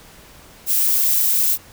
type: noise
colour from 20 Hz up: violet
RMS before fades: -17 dBFS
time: 0.66-1.58 s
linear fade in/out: 50 ms
effects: pink hiss -45 dBFS RMS until 1.72 s